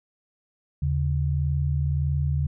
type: tone pair together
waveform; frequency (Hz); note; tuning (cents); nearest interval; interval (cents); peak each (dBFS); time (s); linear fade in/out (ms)
sine; 78.9 / 140.58; D#2 / C#3; +25 / +25; minor seventh; 1000; -24; 0.82-2.47; 5
effects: none